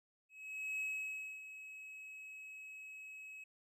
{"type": "tone with ADSR envelope", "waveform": "triangle", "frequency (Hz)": 2564, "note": "E7", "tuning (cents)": -49, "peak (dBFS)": -35, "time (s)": [0.29, 3.44], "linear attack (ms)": 510, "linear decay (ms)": 610, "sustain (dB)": -12, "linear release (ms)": 5, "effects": []}